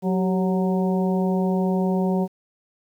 harmonic tone with a mistuned harmonic, 185 Hz, F#3, in tune, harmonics 1 / 2 / 3 / 4 / 5, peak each -20 / -26 / -30 / -32 / -34 dBFS, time 0.02-2.28 s, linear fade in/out 50 ms, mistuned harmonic 2, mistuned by +62 cents, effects 9-bit

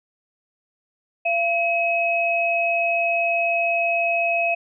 sine tone pair together, 681.8 / 2554 Hz, F5 / D#7, -42 / +45 cents, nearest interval octave + major seventh, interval 2287 cents, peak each -21 dBFS, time 1.25-4.55 s, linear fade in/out 10 ms, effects none

